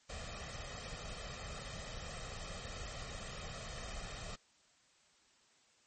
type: noise with comb filter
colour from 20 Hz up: pink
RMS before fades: -45 dBFS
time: 0.09-4.36 s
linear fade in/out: 10 ms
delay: 1.6 ms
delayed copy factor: +0.65
effects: white hiss -69 dBFS RMS until 5.86 s + MP3 32 kbps